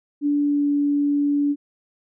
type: tone with pitch glide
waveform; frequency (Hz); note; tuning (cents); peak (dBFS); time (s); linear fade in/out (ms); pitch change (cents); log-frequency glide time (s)
sine; 289.9 to 287.9; D4 to D4; -22 to -34; -17; 0.21-1.56; 50; -12; 0.4-0.69
effects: none